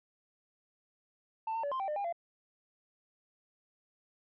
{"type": "tone with pitch steps", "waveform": "sine", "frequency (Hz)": [889, 906, 572, 1047, 779, 603, 806, 684], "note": ["A5", "A#5", "D5", "C6", "G5", "D5", "G5", "F5"], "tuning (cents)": [18, -50, -46, 1, -11, 46, 48, -36], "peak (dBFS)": -30, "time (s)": [1.47, 2.126], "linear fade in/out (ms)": 5, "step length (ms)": 82, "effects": ["tanh soft clip ceiling -31 dBFS"]}